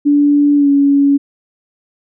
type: tone with pitch glide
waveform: sine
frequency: 289.4 to 281.3 Hz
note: D4 to C#4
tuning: -25 to +26 cents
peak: -7 dBFS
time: 0.05-1.18 s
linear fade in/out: 20 ms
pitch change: -49 cents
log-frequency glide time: 0.56-0.69 s
effects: none